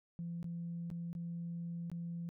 sine tone with dropouts, 170.1 Hz, F3, 45 cents flat, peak -38 dBFS, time 0.19-2.29 s, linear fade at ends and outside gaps 0 ms, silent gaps 0.429-0.443 / 0.902-0.913 / 1.13-1.151 / 1.9-1.916 s, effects tanh soft clip ceiling -34 dBFS

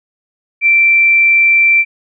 sine tone, 2346 Hz, D7, 2 cents flat, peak -6 dBFS, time 0.61-1.85 s, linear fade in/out 50 ms, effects none

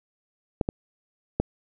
clicks, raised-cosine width 2 ms, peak -9 / -12 / -8 dBFS, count 3, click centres 0.612 / 0.689 / 1.4 s, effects none

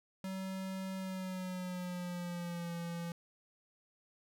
square tone with pitch glide, 190 to 170.25 Hz, F#3 to F3, +46 to -44 cents, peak -39 dBFS, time 0.24-3.12 s, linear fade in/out 2 ms, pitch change -190 cents, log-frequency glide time 0.97-2.73 s, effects none

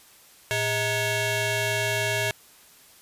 15% pulse ring-modulated tone, 523.3 Hz, C5, in tune, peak -14 dBFS, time 0.51-2.31 s, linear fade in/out 0 ms, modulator 1160 Hz, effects white hiss -53 dBFS RMS until 3.01 s + resampled to 32000 Hz

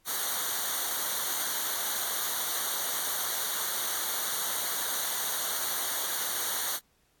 white noise with comb filter, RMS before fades -31 dBFS, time 0.05-6.8 s, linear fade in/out 50 ms, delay 0.39 ms, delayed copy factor -0.8, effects pink hiss -69 dBFS RMS until 7.2 s + AAC 64 kbps

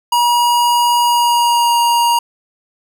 square tone with pitch glide, 958 to 944.8 Hz, A#5 to A#5, +47 to +23 cents, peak -11 dBFS, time 0.12-2.19 s, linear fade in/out 5 ms, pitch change -24 cents, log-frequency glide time 1.01-1.78 s, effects none

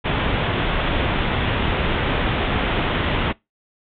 pink low-pass noise, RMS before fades -21 dBFS, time 0.04-3.33 s, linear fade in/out 20 ms, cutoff 3600 Hz, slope 96 dB/octave, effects noise-tail reverb RT60 0.2 s tail -23 dB re dry

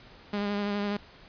sawtooth tone with vibrato, 204 Hz, G#3, 31 cents flat, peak -24 dBFS, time 0.33-0.97 s, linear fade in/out 5 ms, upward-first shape sine, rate 12 Hz, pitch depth 22 cents each way, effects pink hiss -52 dBFS RMS until 1.28 s + resampled to 11025 Hz

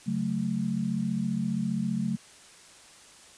sine chord, F# minor, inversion second, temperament equal, 138.59 / 185 / 220 Hz, C#3 / F#3 / A3, 0 / 0 / 0 cents, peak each -34 / -30 / -29 dBFS, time 0.06-2.17 s, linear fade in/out 20 ms, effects white hiss -52 dBFS RMS until 3.37 s + resampled to 22050 Hz

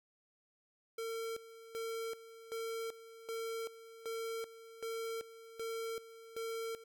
square tone with tremolo, 453.8 Hz, A#4, 47 cents flat, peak -39 dBFS, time 0.98-6.84 s, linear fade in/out 5 ms, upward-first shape square, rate 1.3 Hz, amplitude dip 80%, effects none

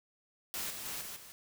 white noise with level steps, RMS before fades -38 / -43 / -40 / -44 / -52 dBFS, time 0.54-1.32 s, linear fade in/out 0 ms, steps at 0.7 / 0.85 / 1.01 / 1.16 s, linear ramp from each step 5 ms, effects none

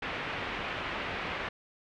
white low-pass noise, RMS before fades -36 dBFS, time 0.02-1.49 s, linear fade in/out 5 ms, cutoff 2700 Hz, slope 24 dB/octave, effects none

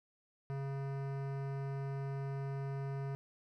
sine tone with hard clipping, 137.5 Hz, C#3, 14 cents flat, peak -39 dBFS, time 0.5-3.15 s, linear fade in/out 0 ms, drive 18 dB, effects none

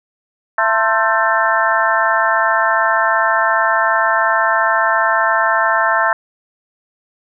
harmonic tone with a mistuned harmonic, 222.8 Hz, A3, 22 cents sharp, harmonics 3 / 4 / 5 / 6 / 7 / 8, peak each -19 / -19 / -19 / -19 / -19 / -19 dBFS, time 0.58-6.13 s, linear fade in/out 2 ms, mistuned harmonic 5, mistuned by -87 cents, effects none

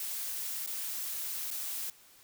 blue noise with dropouts, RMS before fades -37 dBFS, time 0-1.9 s, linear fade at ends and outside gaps 2 ms, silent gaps 0.663-0.673 / 1.505-1.511 s, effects white hiss -59 dBFS RMS until 2.23 s

